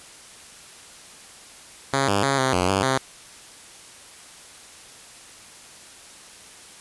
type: tone with pitch steps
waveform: 5% pulse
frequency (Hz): 136.6 / 100.3 / 137.3 / 131.4 / 90.5 / 97 / 132.4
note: C#3 / G2 / C#3 / C3 / F#2 / G2 / C3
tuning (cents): -25 / +40 / -16 / +8 / -38 / -18 / +21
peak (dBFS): -8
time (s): 1.93-2.98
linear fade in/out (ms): 5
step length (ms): 150
effects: white hiss -45 dBFS RMS until 6.8 s + resampled to 24000 Hz